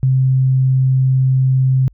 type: tone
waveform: sine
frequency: 131.1 Hz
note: C3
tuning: 4 cents sharp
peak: -10 dBFS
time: 0.03-1.88 s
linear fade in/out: 0 ms
effects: added 50 Hz sine -44 dBFS peak until 1.93 s